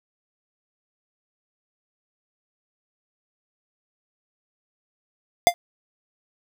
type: tone with exponential decay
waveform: square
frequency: 697 Hz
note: F5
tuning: 4 cents flat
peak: -7 dBFS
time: 5.47-5.54 s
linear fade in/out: 0 ms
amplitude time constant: 15 ms
effects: none